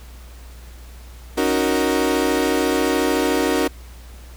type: chord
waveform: 35% pulse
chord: D# minor seventh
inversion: third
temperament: equal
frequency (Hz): 277.2 / 311.1 / 370 / 466.2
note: C#4 / D#4 / F#4 / A#4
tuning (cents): 0 / 0 / 0 / 0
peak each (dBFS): -21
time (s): 1.37-3.68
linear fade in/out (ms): 10
effects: added 60 Hz sine -37 dBFS peak until 4.36 s + pink hiss -47 dBFS RMS until 4.36 s